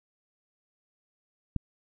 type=click; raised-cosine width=5 ms; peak=-16 dBFS; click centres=1.563 s; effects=none